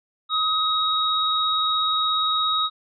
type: tone pair together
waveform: sine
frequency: 1265 / 3791 Hz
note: D#6 / A#7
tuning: +28 / +28 cents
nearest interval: octave + perfect fifth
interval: 1900 cents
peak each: -22 dBFS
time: 0.29-2.7 s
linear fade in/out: 50 ms
effects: none